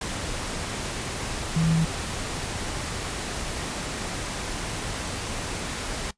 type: tone in noise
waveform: sine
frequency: 162.6 Hz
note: E3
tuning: 23 cents flat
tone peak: -19 dBFS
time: 1.56-1.85 s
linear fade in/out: 5 ms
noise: pink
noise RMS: -31 dBFS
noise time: 0.01-6.11 s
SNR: +9 dB
effects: noise-tail reverb RT60 0.1 s tail -19 dB re dry + resampled to 22050 Hz